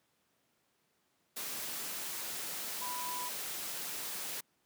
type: tone in noise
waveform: sine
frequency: 987.8 Hz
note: B5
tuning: in tune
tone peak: -39 dBFS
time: 2.81-3.29 s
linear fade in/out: 10 ms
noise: white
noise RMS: -40 dBFS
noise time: 1.36-4.41 s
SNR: -2 dB
effects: pink hiss -75 dBFS RMS until 4.65 s + high-pass 150 Hz 12 dB/octave